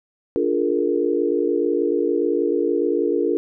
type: chord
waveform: sine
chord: Bb dominant seventh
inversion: first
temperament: just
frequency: 291.4 / 349.6 / 419.5 / 466.2 Hz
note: D4 / F4 / Ab4 / Bb4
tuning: -13 / +2 / +17 / 0 cents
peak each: -24 / -22 / -23 / -23 dBFS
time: 0.36-3.37 s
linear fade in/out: 0 ms
effects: none